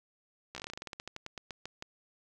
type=slowing click train; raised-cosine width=0.2 ms; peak=-23 dBFS; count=21; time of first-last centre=0.55-1.824 s; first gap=14 ms; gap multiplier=1.14; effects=none